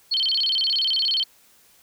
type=tone with vibrato; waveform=sine; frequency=3683 Hz; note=A#7; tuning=22 cents flat; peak=-19 dBFS; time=0.11-1.24 s; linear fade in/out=10 ms; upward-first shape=square; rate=17 Hz; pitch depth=290 cents each way; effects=white hiss -56 dBFS RMS until 1.82 s